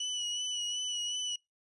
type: tone with vibrato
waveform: 30% pulse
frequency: 2952 Hz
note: F#7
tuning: 5 cents flat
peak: -30 dBFS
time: 0-1.36 s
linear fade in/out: 5 ms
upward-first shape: sine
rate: 2.7 Hz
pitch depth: 32 cents each way
effects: noise-tail reverb RT60 0.2 s tail -26 dB re dry + resampled to 24000 Hz